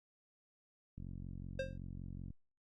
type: click train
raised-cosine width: 5 ms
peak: -35 dBFS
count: 61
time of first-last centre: 0.98-2.305 s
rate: 45.3 Hz
type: tone with exponential decay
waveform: square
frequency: 531 Hz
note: C5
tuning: 25 cents sharp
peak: -34 dBFS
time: 1.59-1.78 s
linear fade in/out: 5 ms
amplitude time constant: 41 ms
effects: low-pass 4000 Hz 12 dB/octave + Opus 48 kbps